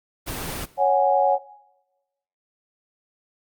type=noise; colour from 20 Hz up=pink; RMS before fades=-30 dBFS; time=0.26-0.66 s; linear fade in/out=20 ms
type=chord; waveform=sine; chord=C# suspended fourth; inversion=none; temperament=equal; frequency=554.4 / 740 / 830.6 Hz; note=C#5 / F#5 / G#5; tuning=0 / 0 / 0 cents; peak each=-20 dBFS; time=0.77-1.39 s; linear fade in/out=50 ms
effects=noise-tail reverb RT60 1.0 s tail -19 dB re dry + Opus 24 kbps